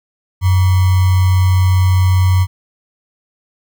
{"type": "tone with sample-and-hold", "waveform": "sine", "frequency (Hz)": 92.5, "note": "F#2", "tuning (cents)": 0, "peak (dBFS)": -8, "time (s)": [0.41, 2.47], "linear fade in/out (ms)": 50, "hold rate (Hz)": 1050, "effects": []}